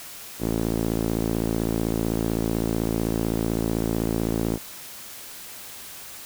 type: tone with band-pass filter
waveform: sawtooth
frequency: 55.8 Hz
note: A1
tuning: 25 cents sharp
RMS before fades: -25 dBFS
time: 0.39-4.59 s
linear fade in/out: 50 ms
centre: 310 Hz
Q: 1.3
effects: white hiss -40 dBFS RMS until 6.25 s